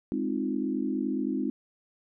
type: chord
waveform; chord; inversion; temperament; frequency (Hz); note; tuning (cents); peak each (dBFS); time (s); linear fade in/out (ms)
sine; F minor seventh; first; equal; 207.7 / 261.6 / 311.1 / 349.2; Ab3 / C4 / Eb4 / F4; 0 / 0 / 0 / 0; -33 / -30 / -32 / -36; 0.12-1.5; 0
effects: none